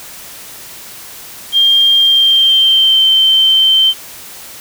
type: tone with pitch glide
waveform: sine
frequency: 3200 to 3109 Hz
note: G7 to G7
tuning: +35 to -15 cents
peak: -6 dBFS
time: 1.52-3.94 s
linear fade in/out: 50 ms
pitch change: -50 cents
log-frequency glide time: 1.97-3.05 s
effects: white hiss -32 dBFS RMS until 4.6 s